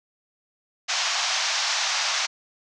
white band-pass noise, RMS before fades -25 dBFS, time 0.88-2.27 s, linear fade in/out 20 ms, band 650 to 6400 Hz, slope 48 dB/octave, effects none

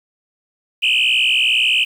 sine tone with frequency modulation, 2770 Hz, F7, 15 cents flat, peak -11 dBFS, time 0.82-1.85 s, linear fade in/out 20 ms, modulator 61.2 Hz, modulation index 4.8, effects tanh soft clip ceiling -10 dBFS + 7-bit

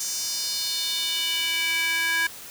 square tone with high-pass filter sweep, 329.5 Hz, E4, 1 cent flat, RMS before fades -26 dBFS, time 0-2.27 s, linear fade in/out 5 ms, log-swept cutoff 6300 to 1700 Hz, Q 3.1, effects white hiss -41 dBFS RMS until 2.5 s

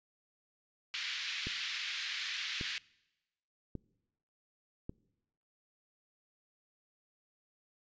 white band-pass noise, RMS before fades -39 dBFS, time 0.94-2.78 s, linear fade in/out 0 ms, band 1700 to 4200 Hz, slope 24 dB/octave
click train, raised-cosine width 3 ms, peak -27 dBFS, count 4, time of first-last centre 1.47-4.895 s, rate 0.876 Hz
effects noise-tail reverb RT60 1.0 s tail -24 dB re dry + resampled to 16000 Hz

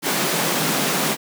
pink high-pass noise, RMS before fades -21 dBFS, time 0.02-1.17 s, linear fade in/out 50 ms, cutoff 140 Hz, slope 96 dB/octave, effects none

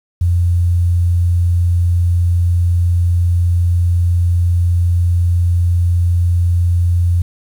sine tone, 87.2 Hz, F2, 2 cents flat, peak -10 dBFS, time 0.21-7.22 s, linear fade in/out 5 ms, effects 7-bit

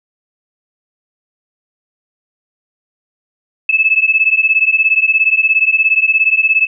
sine beating tone pair, 2600 / 2617 Hz, E7 / E7, -24 / -13 cents, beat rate 17 Hz, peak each -12 dBFS, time 3.69-6.67 s, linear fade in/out 5 ms, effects none

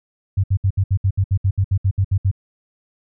sine tone bursts, 96.7 Hz, G2, 23 cents flat, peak -13 dBFS, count 15, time 0.37-2.314 s, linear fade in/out 10 ms, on 68 ms, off 66 ms, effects none

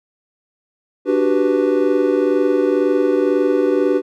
triangle chord, G major seventh, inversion second, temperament equal, 293.7 / 370 / 392 / 493.9 Hz, D4 / F#4 / G4 / B4, 0 / 0 / 0 / 0 cents, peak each -17 dBFS, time 1.05-4.02 s, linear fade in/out 50 ms, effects none

